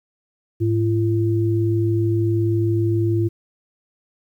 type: tone pair together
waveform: sine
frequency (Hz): 107 / 339.7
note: A2 / F4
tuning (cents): -48 / -48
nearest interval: octave + minor sixth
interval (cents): 2000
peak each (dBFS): -18 / -20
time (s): 0.6-3.29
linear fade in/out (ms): 20
effects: 9-bit